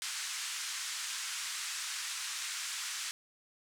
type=band-pass noise; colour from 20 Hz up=white; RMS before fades=-39 dBFS; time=0.02-3.11 s; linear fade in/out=0 ms; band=1200 to 8400 Hz; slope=24 dB/octave; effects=none